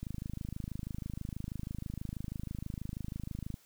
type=click train; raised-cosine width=5 ms; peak=-26 dBFS; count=93; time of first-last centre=0.03-3.541 s; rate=26.2 Hz; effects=white hiss -64 dBFS RMS until 3.65 s